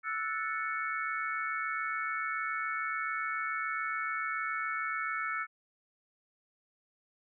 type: chord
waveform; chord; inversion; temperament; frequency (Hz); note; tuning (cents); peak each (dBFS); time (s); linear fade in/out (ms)
sine; F# minor seventh; third; equal with one note detuned; 1318.5 / 1465.5 / 1760 / 2217; E6 / F#6 / A6 / C#7; 0 / -17 / 0 / 0; -35 / -39 / -39 / -38; 0.03-5.47; 50
effects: none